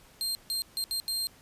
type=tone bursts at uneven times; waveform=sawtooth; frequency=4186 Hz; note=C8; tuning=in tune; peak=-26 dBFS; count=5; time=0.21-0.35 / 0.5-0.62 / 0.77-0.84 / 0.91-1 / 1.08-1.27 s; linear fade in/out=0 ms; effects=pink hiss -57 dBFS RMS until 1.41 s + resampled to 32000 Hz

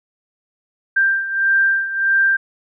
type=beating tone pair; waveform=sine; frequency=1580 / 1581.6 Hz; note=G6 / G6; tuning=+13 / +15 cents; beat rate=1.6 Hz; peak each=-15 / -20 dBFS; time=0.96-2.37 s; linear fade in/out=10 ms; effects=none

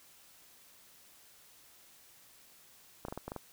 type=clicks; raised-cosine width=1 ms; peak=-25 dBFS; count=7; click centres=3.051 / 3.084 / 3.125 / 3.176 / 3.28 / 3.319 / 3.363 s; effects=white hiss -60 dBFS RMS until 3.52 s

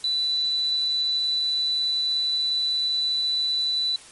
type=tone; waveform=sine; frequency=3977 Hz; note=B7; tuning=11 cents sharp; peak=-21 dBFS; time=0.04-3.96 s; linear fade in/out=2 ms; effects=white hiss -46 dBFS RMS until 4.11 s + MP3 48 kbps

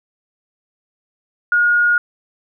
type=tone; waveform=sine; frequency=1435 Hz; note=F6; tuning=47 cents sharp; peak=-11 dBFS; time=1.52-1.98 s; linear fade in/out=2 ms; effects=none

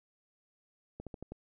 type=slowing click train; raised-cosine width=2 ms; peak=-29 dBFS; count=5; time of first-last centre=1-1.32 s; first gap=67 ms; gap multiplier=1.12; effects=none

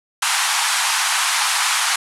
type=band-pass noise; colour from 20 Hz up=pink; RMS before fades=-19 dBFS; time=0.22-1.96 s; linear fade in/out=5 ms; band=830 to 11000 Hz; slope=48 dB/octave; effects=none

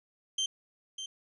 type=tone with echo; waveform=30% pulse; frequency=3136 Hz; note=G7; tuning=in tune; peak=-25 dBFS; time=0.38-0.46 s; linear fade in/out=5 ms; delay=600 ms; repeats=1; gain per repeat=-9 dB; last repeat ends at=1.06 s; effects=resampled to 24000 Hz

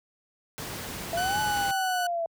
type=noise; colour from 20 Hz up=pink; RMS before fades=-36 dBFS; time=0.58-1.71 s; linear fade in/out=0 ms
type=linear two-way sweep; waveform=sine; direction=up then down; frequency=659.3 to 854 to 659.3 Hz; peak=-26 dBFS; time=1.13-2.26 s; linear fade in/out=2 ms; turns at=1.4 s
type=tone with pitch glide; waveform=sawtooth; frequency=1500 to 1484.5 Hz; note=F#6 to F#6; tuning=+23 to +5 cents; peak=-26 dBFS; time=1.17-2.07 s; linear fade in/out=5 ms; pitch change=-18 cents; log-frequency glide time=1.32-1.55 s
effects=high-pass 60 Hz 12 dB/octave

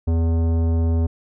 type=tone with tanh clipping; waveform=sine; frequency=82.6 Hz; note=E2; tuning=4 cents sharp; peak=-18 dBFS; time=0.07-1.07 s; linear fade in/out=10 ms; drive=15 dB; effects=none

